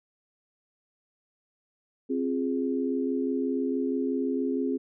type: chord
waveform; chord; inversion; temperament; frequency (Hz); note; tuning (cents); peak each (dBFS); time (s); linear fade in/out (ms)
sine; F minor; second; equal with one note detuned; 264.5 / 349.2 / 415.3; C4 / F4 / Ab4; +19 / 0 / 0; -27 / -33 / -31; 2.09-4.78; 20
effects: none